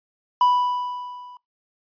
triangle tone with level ramp, 987.8 Hz, B5, in tune, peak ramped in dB -11 to -39 dBFS, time 0.41-1.37 s, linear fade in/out 2 ms, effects noise-tail reverb RT60 0.2 s tail -23 dB re dry + resampled to 11025 Hz

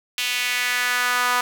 sawtooth tone with high-pass filter sweep, 246.9 Hz, B3, in tune, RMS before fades -22 dBFS, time 0.18-1.41 s, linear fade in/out 2 ms, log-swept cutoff 2800 to 1100 Hz, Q 2.3, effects none

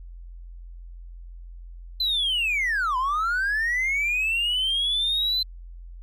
triangle linear two-way sweep, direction down then up, 4081 to 987.8 to 4081 Hz, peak -19 dBFS, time 2-5.43 s, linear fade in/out 5 ms, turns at 2.97 s, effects tanh soft clip ceiling -17 dBFS + added 43 Hz sine -38 dBFS peak until 6.02 s

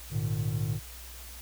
triangle tone cluster, 104.6 / 117.8 / 151.3 Hz, G#2 / A#2 / D#3, +13 / +19 / -48 cents, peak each -30 dBFS, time 0.1-0.8 s, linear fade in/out 50 ms, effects added 60 Hz sine -45 dBFS peak until 1.41 s + white hiss -47 dBFS RMS until 1.41 s

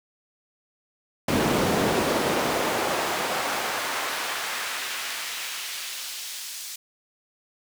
brown noise with high-pass filter sweep, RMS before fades -27 dBFS, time 1.28-6.76 s, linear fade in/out 5 ms, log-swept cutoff 210 to 5500 Hz, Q 0.77, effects none

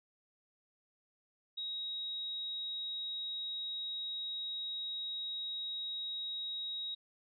sine tone, 3800 Hz, A#7, 33 cents sharp, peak -37 dBFS, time 1.57-6.95 s, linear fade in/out 10 ms, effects none

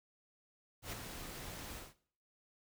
pink noise with ADSR envelope, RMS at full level -41 dBFS, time 0.82-1.94 s, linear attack 100 ms, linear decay 18 ms, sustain -6 dB, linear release 180 ms, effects noise-tail reverb RT60 0.5 s tail -17 dB re dry

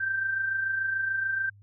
sine tone pair together, 1541.1 / 1568 Hz, G6 / G6, -30 / 0 cents, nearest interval unison, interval 30 cents, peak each -36 / -26 dBFS, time 0-1.5 s, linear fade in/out 10 ms, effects added 101 Hz sine -51 dBFS peak until 1.62 s

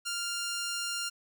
10% pulse tone, 1396.9 Hz, F6, in tune, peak -24 dBFS, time 0.05-1.1 s, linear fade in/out 20 ms, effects none

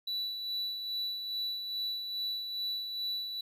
triangle tone with tremolo, 3951 Hz, B7, in tune, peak -30 dBFS, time 0.07-3.41 s, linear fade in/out 5 ms, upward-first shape sine, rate 2.4 Hz, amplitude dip 45%, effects 12-bit

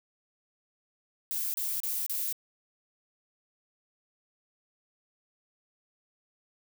violet noise bursts, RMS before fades -32 dBFS, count 4, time 1.31-2.326 s, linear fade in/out 0 ms, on 230 ms, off 32 ms, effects none

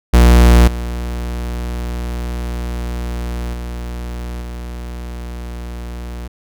45% pulse tone with level steps, 59.8 Hz, A#1, 45 cents sharp, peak -5 / -20 / -23 / -25 dBFS, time 0.13-6.28 s, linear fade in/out 10 ms, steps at 0.67 / 3.53 / 4.41 s, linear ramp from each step 10 ms, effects none

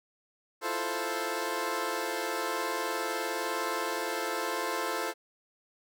15% pulse chord, F major seventh, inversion third, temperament equal, 329.6 / 349.2 / 440 / 523.3 Hz, E4 / F4 / A4 / C5, 0 / 0 / 0 / 0 cents, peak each -33 / -31 / -28 / -29 dBFS, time 0.61-5.14 s, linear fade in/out 50 ms, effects none

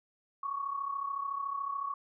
sine tone pair together, 1108 / 1141.8 Hz, C#6 / D6, -1 / -49 cents, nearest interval minor second, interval 52 cents, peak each -34 / -39 dBFS, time 0.43-1.94 s, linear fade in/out 5 ms, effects none

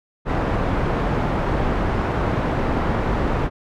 pink low-pass noise, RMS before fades -21 dBFS, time 0.25-3.5 s, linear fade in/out 50 ms, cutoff 1300 Hz, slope 12 dB/octave, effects none

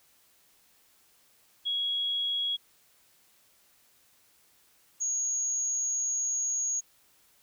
sine tone pair in turn, 3322 / 6644 Hz, G#7 / G#8, 0 / 0 cents, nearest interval octave, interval 1200 cents, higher second, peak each -27 dBFS, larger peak neither, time 1.65-2.57 / 5-6.81 s, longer second, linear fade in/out 20 ms, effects white hiss -64 dBFS RMS until 7.42 s

